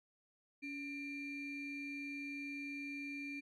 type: ring-modulated tone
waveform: triangle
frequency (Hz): 1047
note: C6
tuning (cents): +1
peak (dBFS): -37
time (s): 0.62-3.41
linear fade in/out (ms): 20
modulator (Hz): 1330
effects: none